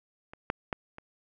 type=clicks; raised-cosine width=0.5 ms; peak=-29 / -12 / -15 / -28 dBFS; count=4; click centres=0.335 / 0.501 / 0.728 / 0.984 s; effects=none